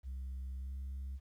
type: tone with pitch glide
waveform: sine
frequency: 65.41 to 67.02 Hz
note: C2 to C2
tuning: 0 to +42 cents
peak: -37 dBFS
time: 0.03-1.2 s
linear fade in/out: 50 ms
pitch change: +42 cents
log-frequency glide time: 0.58-0.73 s
effects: tanh soft clip ceiling -38 dBFS + 12-bit